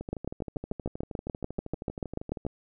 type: two click trains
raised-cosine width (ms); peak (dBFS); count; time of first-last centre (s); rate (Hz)
2; -23 / -17; 32 / 17; 0.01-2.451 / 0.13-2.466; 12.7 / 6.85
effects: none